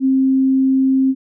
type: tone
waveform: sine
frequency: 265.2 Hz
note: C4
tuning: 23 cents sharp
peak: -11 dBFS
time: 0-1.15 s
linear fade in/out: 50 ms
effects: none